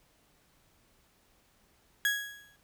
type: tone with exponential decay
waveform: 35% pulse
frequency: 1661.2 Hz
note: G#6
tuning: in tune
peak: -22 dBFS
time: 2.05-2.56 s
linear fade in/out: 1 ms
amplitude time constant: 110 ms
effects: pink hiss -67 dBFS RMS until 2.63 s